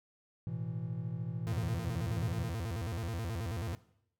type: chord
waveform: triangle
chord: A suspended second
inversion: none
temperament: equal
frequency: 110 / 123.47 / 164.81 Hz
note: A2 / B2 / E3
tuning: 0 / 0 / 0 cents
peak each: -38 dBFS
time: 0.47-2.5 s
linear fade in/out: 0 ms
type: tone with vibrato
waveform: 40% pulse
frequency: 98 Hz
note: G2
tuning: in tune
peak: -34 dBFS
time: 1.47-3.75 s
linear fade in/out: 0 ms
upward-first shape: square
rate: 9.3 Hz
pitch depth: 260 cents each way
effects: noise-tail reverb RT60 0.7 s tail -18 dB re dry